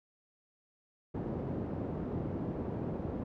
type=band-pass noise; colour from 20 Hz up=pink; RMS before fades=-37 dBFS; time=1.14-3.24 s; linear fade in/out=10 ms; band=100 to 460 Hz; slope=12 dB/octave; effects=none